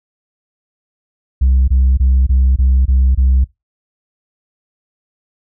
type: tone bursts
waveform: sine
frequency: 65 Hz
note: C2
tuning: 11 cents flat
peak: -6 dBFS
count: 7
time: 1.41-3.444 s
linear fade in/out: 10 ms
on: 270 ms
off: 24 ms
effects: noise-tail reverb RT60 0.2 s tail -23 dB re dry + tanh soft clip ceiling -6 dBFS